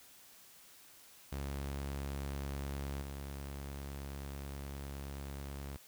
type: tone with level steps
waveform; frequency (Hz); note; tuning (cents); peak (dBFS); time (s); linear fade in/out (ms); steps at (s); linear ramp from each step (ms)
sawtooth; 69.5; C#2; +5; -34 / -38; 1.32-5.77; 5; 3.02; 2
effects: white hiss -59 dBFS RMS until 5.87 s

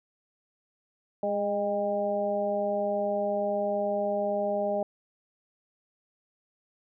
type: harmonic tone with a mistuned harmonic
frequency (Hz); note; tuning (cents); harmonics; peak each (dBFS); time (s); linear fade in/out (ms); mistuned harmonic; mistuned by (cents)
204.7; G#3; -25; 1 / 2 / 3 / 4; -35 / -34 / -27 / -34; 1.23-4.83; 2; 4; -34
effects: none

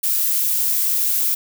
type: noise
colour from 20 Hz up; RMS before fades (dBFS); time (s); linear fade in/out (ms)
violet; -19; 0.03-1.35; 10
effects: none

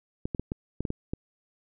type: clicks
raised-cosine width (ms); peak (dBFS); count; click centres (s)
3; -17; 8; 0.255 / 0.348 / 0.396 / 0.519 / 0.806 / 0.852 / 0.904 / 1.135
effects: none

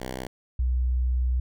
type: tone pair in turn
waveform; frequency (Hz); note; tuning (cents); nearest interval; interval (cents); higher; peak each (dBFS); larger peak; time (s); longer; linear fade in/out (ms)
5% pulse / sine; 64 / 62.36; C2 / B1; -38 / +17; unison; 45; first; -21; neither; 0-0.27 / 0.59-1.4; second; 5
effects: none

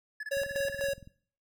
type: tone bursts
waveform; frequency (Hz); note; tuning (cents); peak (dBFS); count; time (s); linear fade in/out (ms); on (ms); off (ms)
triangle; 1714; A6; -46; -32; 12; 0.2-0.871; 5; 33; 25
type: tone with tremolo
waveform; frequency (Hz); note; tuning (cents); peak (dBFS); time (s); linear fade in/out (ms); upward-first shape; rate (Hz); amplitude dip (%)
square; 554.4; C#5; 0; -29; 0.31-0.94; 10; square; 4; 65
type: click train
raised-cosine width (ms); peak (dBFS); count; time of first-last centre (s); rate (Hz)
5; -37; 16; 0.37-1.074; 21.3
effects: noise-tail reverb RT60 0.5 s tail -19 dB re dry

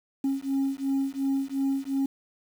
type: beating tone pair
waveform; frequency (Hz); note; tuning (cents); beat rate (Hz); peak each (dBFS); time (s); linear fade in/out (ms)
sine; 270.9 / 273.7; C#4 / C#4; -40 / -22; 2.8; -26; 0.24-2.06; 5
effects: tanh soft clip ceiling -21 dBFS + 8-bit

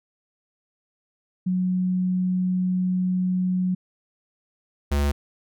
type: tone pair in turn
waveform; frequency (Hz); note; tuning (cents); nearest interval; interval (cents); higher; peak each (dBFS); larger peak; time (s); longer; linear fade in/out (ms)
sine / square; 183.3 / 71.49; F#3 / D2; -16 / -46; octave + major third; 1630; first; -20; neither; 1.46-3.75 / 4.91-5.12; first; 10
effects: none

